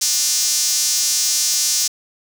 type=tone with high-pass filter; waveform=sawtooth; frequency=301.2 Hz; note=D4; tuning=44 cents sharp; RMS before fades=-18 dBFS; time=0.01-1.88 s; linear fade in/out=10 ms; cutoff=5800 Hz; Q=2.6; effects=7-bit